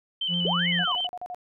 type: tone with vibrato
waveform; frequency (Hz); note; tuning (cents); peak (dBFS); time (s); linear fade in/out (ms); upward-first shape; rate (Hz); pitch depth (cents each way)
sine; 3047; G7; -50; -25; 0.21-1.07; 5; square; 7.8; 37
type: tone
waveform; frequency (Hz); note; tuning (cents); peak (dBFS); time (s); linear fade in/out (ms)
triangle; 174.61; F3; 0; -25; 0.28-0.86; 50
type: linear two-way sweep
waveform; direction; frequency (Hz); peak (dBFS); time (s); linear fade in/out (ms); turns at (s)
sine; up then down; 349.2 to 2220 to 932; -26; 0.45-0.95; 0; 0.69
type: tone bursts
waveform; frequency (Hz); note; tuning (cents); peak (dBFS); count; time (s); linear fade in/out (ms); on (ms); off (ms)
sine; 720; F#5; -47; -32; 7; 0.79-1.346; 0; 46; 39
effects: none